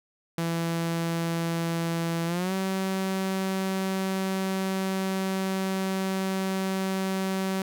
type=tone with pitch glide; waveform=sawtooth; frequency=167 to 190.73 Hz; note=E3 to G3; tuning=+23 to -47 cents; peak=-22 dBFS; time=0.38-7.62 s; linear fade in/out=2 ms; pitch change=+230 cents; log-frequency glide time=2.26-2.53 s; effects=none